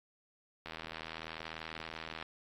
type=click train; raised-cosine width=0.3 ms; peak=-26 dBFS; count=127; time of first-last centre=0.66-2.225 s; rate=80.5 Hz; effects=AAC 48 kbps